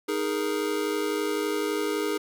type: chord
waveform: square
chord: D# suspended fourth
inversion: none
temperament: just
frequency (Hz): 311.1 / 414.8 / 466.7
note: D#4 / G#4 / A#4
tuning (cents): 0 / -2 / +2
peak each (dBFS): -31 / -29 / -33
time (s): 0.08-2.18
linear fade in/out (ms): 10
effects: none